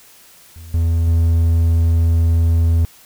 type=tone with level steps; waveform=triangle; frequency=83 Hz; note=E2; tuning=12 cents sharp; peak=-31 / -11 / -9 dBFS; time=0.56-2.85 s; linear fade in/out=0 ms; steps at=0.74 / 1.07 s; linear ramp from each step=2 ms; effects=white hiss -46 dBFS RMS until 3.05 s